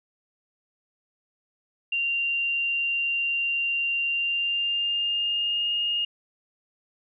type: tone with pitch glide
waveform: sine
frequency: 2774 to 2844 Hz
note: F7 to F7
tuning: -12 to +31 cents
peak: -23 dBFS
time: 1.92-6.05 s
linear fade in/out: 5 ms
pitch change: +43 cents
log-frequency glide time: 4.06-5.72 s
effects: none